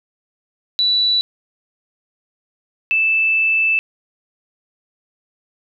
sine tone pair in turn, 3951 / 2637 Hz, B7 / E7, 0 / 0 cents, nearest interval perfect fifth, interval 700 cents, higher first, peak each -13 dBFS, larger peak neither, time 0.79-1.21 / 2.91-3.79 s, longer second, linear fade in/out 0 ms, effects none

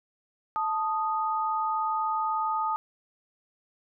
sine tone pair together, 878.2 / 1242 Hz, A5 / D#6, -4 / -3 cents, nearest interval tritone, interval 601 cents, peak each -28 dBFS, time 0.56-2.76 s, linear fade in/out 0 ms, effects none

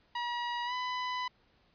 sawtooth tone with pitch glide, 959 to 999.7 Hz, A#5 to B5, +49 to +21 cents, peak -29 dBFS, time 0.15-1.28 s, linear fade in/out 5 ms, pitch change +72 cents, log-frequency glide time 0.65-0.73 s, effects pink hiss -68 dBFS RMS until 1.74 s + resampled to 11025 Hz

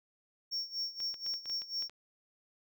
triangle tone with tremolo, 5490 Hz, F8, 31 cents flat, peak -31 dBFS, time 0.51-1.89 s, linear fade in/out 20 ms, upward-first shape sine, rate 4.1 Hz, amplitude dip 85%
clicks, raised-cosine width 0.2 ms, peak -33 dBFS, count 9, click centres 1.003 / 1.142 / 1.264 / 1.339 / 1.457 / 1.498 / 1.619 / 1.824 / 1.896 s
effects none

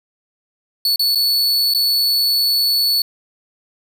45% pulse tone with dropouts, 4435 Hz, C#8, in tune, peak -13 dBFS, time 0.85-3.02 s, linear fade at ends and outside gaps 2 ms, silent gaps 0.96-0.994 / 1.149-1.155 / 1.738-1.747 s, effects none

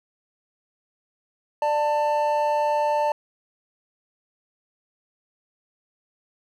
triangle tone pair together, 593.4 / 890 Hz, D5 / A5, +18 / +20 cents, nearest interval perfect fifth, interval 702 cents, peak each -21 / -20 dBFS, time 1.62-3.12 s, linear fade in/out 2 ms, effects none

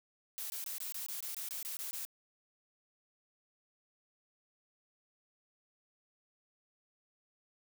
blue noise bursts, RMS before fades -41 dBFS, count 12, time 0.38-2.051 s, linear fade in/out 0 ms, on 120 ms, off 21 ms, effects none

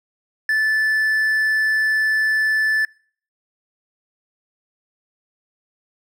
triangle tone, 1749 Hz, A6, 11 cents flat, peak -14 dBFS, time 0.49-2.85 s, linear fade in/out 2 ms, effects noise-tail reverb RT60 0.5 s tail -24 dB re dry

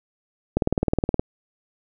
click train, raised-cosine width 2 ms, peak -6 dBFS, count 13, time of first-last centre 0.57-1.195 s, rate 19.2 Hz, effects none

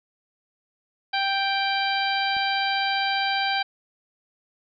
harmonic tone, 785 Hz, G5, 2 cents sharp, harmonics 1 / 2 / 3 / 4 / 5 / 6, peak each -25 / -28 / -30 / -31 / -32 / -33 dBFS, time 1.13-3.63 s, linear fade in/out 10 ms
click, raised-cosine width 3 ms, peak -32 dBFS, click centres 2.367 s
effects none

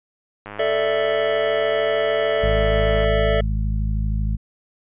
click train, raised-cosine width 0.5 ms, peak -19 dBFS, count 267, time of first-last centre 0.46-3.043 s, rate 103 Hz
square chord, A suspended fourth, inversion none, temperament just, 440 / 586.7 / 660 Hz, A4 / D5 / E5, 0 / -2 / +2 cents, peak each -23 dBFS, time 0.59-3.41 s, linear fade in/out 5 ms
harmonic tone, 52.9 Hz, G#1, 33 cents sharp, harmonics 1 / 2 / 3 / 4, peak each -20 / -26 / -30 / -32 dBFS, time 2.42-4.37 s, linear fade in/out 20 ms
effects resampled to 8000 Hz

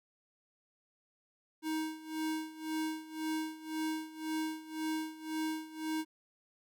square tone with tremolo, 314.9 Hz, D#4, 21 cents sharp, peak -33 dBFS, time 1.62-6.05 s, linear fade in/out 50 ms, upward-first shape sine, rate 1.9 Hz, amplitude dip 85%, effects none

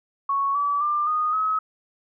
sine tone with pitch steps, 1108.7 / 1149.1 / 1191 / 1234.5 / 1279.5 Hz, C#6 / D6 / D6 / D#6 / D#6, 0 / -38 / +24 / -14 / +48 cents, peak -20 dBFS, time 0.29-1.59 s, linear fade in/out 5 ms, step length 260 ms, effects none

